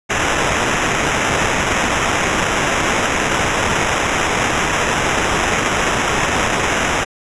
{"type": "noise with sample-and-hold", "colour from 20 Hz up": "blue", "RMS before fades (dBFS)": -17, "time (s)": [0.09, 7.05], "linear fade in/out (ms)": 20, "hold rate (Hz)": 4410, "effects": ["resampled to 22050 Hz"]}